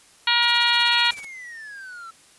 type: harmonic tone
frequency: 475.4 Hz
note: A#4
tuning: 34 cents sharp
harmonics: 2 / 3 / 4 / 5 / 6 / 7 / 8 / 9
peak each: -25 / -25 / -25 / -25 / -25 / -25 / -25 / -25 dBFS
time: 0.27-1.11 s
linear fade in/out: 5 ms
type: noise with tremolo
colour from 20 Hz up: white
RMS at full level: -38 dBFS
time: 0.42-1.25 s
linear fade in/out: 5 ms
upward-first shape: sine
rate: 16 Hz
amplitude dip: 85%
type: exponential sweep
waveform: triangle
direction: down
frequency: 2983 to 1316 Hz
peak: -34 dBFS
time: 0.74-2.11 s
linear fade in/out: 10 ms
effects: white hiss -53 dBFS RMS until 2.38 s + resampled to 24000 Hz